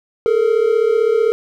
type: tone pair together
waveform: triangle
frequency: 424 / 459.7 Hz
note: G#4 / A#4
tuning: +36 / -24 cents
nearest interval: minor second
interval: 140 cents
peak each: -14 / -12 dBFS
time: 0.26-1.32 s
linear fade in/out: 0 ms
effects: none